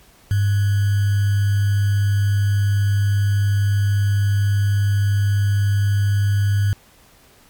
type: tone with sample-and-hold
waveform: sine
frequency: 100.7 Hz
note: G2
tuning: 47 cents sharp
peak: -14 dBFS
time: 0.31-6.73 s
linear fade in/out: 0 ms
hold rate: 1575 Hz
effects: pink hiss -51 dBFS RMS until 7.49 s + MP3 96 kbps